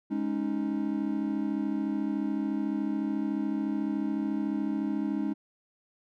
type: chord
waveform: triangle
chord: Ab suspended fourth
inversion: none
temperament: equal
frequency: 207.7 / 277.2 / 311.1 Hz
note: Ab3 / Db4 / Eb4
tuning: 0 / 0 / 0 cents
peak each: -30 dBFS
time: 0.1-5.34 s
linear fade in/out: 20 ms
effects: none